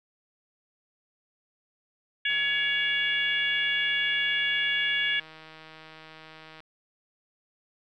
harmonic tone, 563 Hz, C#5, 27 cents sharp, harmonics 3 / 4 / 5 / 6, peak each -28 / -29 / -30 / -31 dBFS, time 2.25-5.2 s, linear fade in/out 5 ms
click train, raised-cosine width 0.3 ms, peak -31 dBFS, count 681, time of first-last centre 2.3-6.604 s, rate 158 Hz
effects none

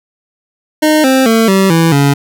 25% pulse tone with pitch steps, 307.7 / 263.3 / 225.2 / 192.72 / 164.89 / 141.08 Hz, D#4 / C4 / A3 / G3 / E3 / C#3, -19 / +11 / +40 / -29 / +1 / +31 cents, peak -3 dBFS, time 0.82-2.14 s, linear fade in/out 10 ms, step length 220 ms, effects none

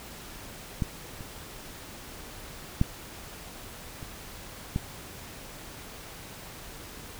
clicks, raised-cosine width 5 ms, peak -14 / -29 / -9 / -27 / -14 dBFS, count 5, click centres 0.822 / 1.208 / 2.814 / 4.028 / 4.761 s, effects pink hiss -44 dBFS RMS until 7.19 s

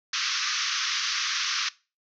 white band-pass noise, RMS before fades -28 dBFS, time 0.13-1.69 s, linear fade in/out 5 ms, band 1100 to 6200 Hz, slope 96 dB/octave, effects noise-tail reverb RT60 0.3 s tail -20 dB re dry

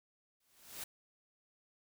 white noise with exponential growth, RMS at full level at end -41 dBFS, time 0.4-0.84 s, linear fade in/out 5 ms, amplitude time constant 94 ms, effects none

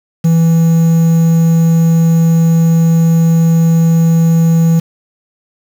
triangle tone with quantisation, 164.81 Hz, E3, in tune, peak -4 dBFS, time 0.24-4.8 s, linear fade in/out 10 ms, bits 5, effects none

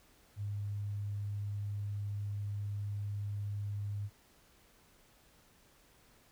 sine tone, 102.2 Hz, G#2, 27 cents flat, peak -35 dBFS, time 0.36-4.1 s, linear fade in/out 50 ms, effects pink hiss -65 dBFS RMS until 6.31 s

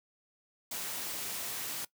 white noise, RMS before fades -38 dBFS, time 0.71-1.85 s, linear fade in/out 5 ms, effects noise-tail reverb RT60 0.1 s tail -19 dB re dry + high-pass 100 Hz 12 dB/octave

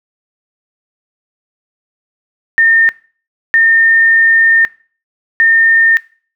sine tone bursts at uneven times, 1818 Hz, A#6, 44 cents flat, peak -5 dBFS, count 3, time 2.58-2.89 / 3.54-4.65 / 5.4-5.97 s, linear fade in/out 0 ms, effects noise-tail reverb RT60 0.4 s tail -21 dB re dry

